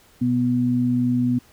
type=tone pair together; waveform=sine; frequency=123.3 / 246.6 Hz; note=B2 / B3; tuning=-2 / -2 cents; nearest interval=octave; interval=1200 cents; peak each=-24 / -18 dBFS; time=0.21-1.39 s; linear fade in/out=10 ms; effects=pink hiss -54 dBFS RMS until 1.52 s